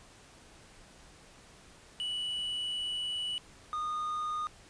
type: tone pair in turn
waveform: triangle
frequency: 2952 / 1228 Hz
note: F#7 / D#6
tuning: -5 / -23 cents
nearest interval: octave + minor third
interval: 1518 cents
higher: first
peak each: -31 / -30 dBFS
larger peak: second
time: 2-3.38 / 3.73-4.47 s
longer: first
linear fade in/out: 0 ms
effects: pink hiss -56 dBFS RMS until 4.69 s + resampled to 22050 Hz